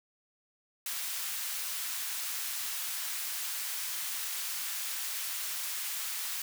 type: high-pass noise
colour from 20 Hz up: white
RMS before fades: -36 dBFS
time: 0.86-6.42 s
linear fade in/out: 2 ms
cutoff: 1200 Hz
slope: 12 dB/octave
effects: none